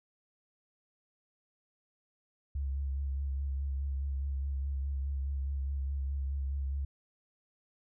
sine tone with vibrato, 68.7 Hz, C#2, 15 cents flat, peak -31 dBFS, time 2.55-6.85 s, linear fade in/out 5 ms, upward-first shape sine, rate 4.8 Hz, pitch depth 35 cents each way, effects none

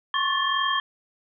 sine tone cluster, 1072 / 1114 / 1751 / 3201 Hz, C6 / C#6 / A6 / G7, +42 / +8 / -9 / +36 cents, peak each -27 dBFS, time 0.14-0.8 s, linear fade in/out 2 ms, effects none

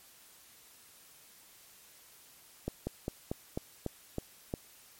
slowing click train, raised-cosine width 2 ms, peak -20 dBFS, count 8, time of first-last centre 2.68-4.539 s, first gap 190 ms, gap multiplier 1.11, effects white hiss -58 dBFS RMS until 4.99 s + MP3 64 kbps

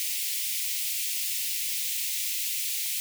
white high-pass noise, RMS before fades -30 dBFS, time 0-3 s, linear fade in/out 0 ms, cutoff 2100 Hz, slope 48 dB/octave, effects none

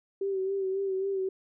sine tone with vibrato, 386.2 Hz, G4, 26 cents flat, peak -27 dBFS, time 0.21-1.29 s, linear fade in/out 5 ms, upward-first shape sine, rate 3.7 Hz, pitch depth 40 cents each way, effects none

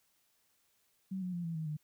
sine tone with pitch steps, 190 / 181.63 / 173.63 / 165.98 / 158.67 / 151.68 Hz, F#3 / F#3 / F3 / E3 / D#3 / D#3, +46 / -32 / -10 / +12 / +34 / -44 cents, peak -35 dBFS, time 1.11-1.77 s, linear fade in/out 10 ms, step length 110 ms, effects white hiss -74 dBFS RMS until 1.83 s

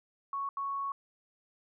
sine tone bursts at uneven times, 1108.7 Hz, C#6, in tune, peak -32 dBFS, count 2, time 0.33-0.49 / 0.57-0.92 s, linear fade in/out 2 ms, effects none

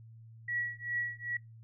sine tone with tremolo, 1927 Hz, B6, 43 cents flat, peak -29 dBFS, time 0.48-1.37 s, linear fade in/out 5 ms, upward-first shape triangle, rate 2.5 Hz, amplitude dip 100%, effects noise-tail reverb RT60 0.2 s tail -26 dB re dry + added 113 Hz sine -50 dBFS peak until 1.63 s

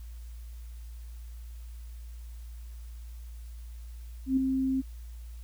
sine tone with ADSR envelope, 264.2 Hz, C4, 17 cents sharp, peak -20 dBFS, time 4.26-4.82 s, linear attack 110 ms, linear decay 6 ms, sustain -5 dB, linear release 23 ms, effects added 58 Hz sine -40 dBFS peak until 5.43 s + white hiss -61 dBFS RMS until 5.43 s

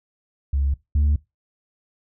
sine tone pair in turn, 69.3 / 73.42 Hz, C#2 / D2, 0 / 0 cents, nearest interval minor second, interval 100 cents, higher second, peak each -17 / -13 dBFS, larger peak second, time 0.53-0.74 / 0.95-1.16 s, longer neither, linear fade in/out 5 ms, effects noise-tail reverb RT60 0.2 s tail -21 dB re dry + tanh soft clip ceiling -14 dBFS

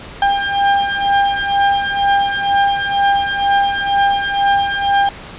35% pulse beating tone pair, 798 / 800.1 Hz, G5 / G5, +31 / +35 cents, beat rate 2.1 Hz, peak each -14 dBFS, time 0.22-5.09 s, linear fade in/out 2 ms, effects pink hiss -33 dBFS RMS until 5.38 s + resampled to 8000 Hz

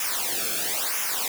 white noise with flanger, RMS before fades -27 dBFS, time 0-1.28 s, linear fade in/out 2 ms, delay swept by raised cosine 0.23 to 1.05 ms, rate 1 Hz, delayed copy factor -0.85, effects none

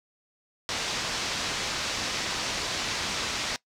white low-pass noise, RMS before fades -31 dBFS, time 0.69-3.56 s, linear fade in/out 0 ms, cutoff 5900 Hz, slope 24 dB/octave, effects noise-tail reverb RT60 0.1 s tail -20 dB re dry

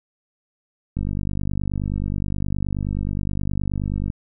click train, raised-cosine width 5 ms, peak -13 dBFS, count 156, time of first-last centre 0.97-4.101 s, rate 49.5 Hz, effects none

